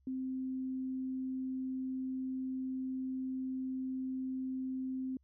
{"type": "tone", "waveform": "sine", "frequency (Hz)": 260.5, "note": "C4", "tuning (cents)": -7, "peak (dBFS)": -35, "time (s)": [0.07, 5.17], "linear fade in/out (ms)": 2, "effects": ["added 67 Hz sine -67 dBFS peak until 5.23 s"]}